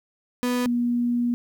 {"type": "tone pair in turn", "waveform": ["35% pulse", "sine"], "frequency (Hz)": [246.9, 240.6], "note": ["B3", "B3"], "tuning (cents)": [0, -45], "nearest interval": "unison", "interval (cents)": 45, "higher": "first", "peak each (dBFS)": -20, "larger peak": "neither", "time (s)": [[0.43, 0.66], [0.66, 1.34]], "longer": "second", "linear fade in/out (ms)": 0, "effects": ["10-bit"]}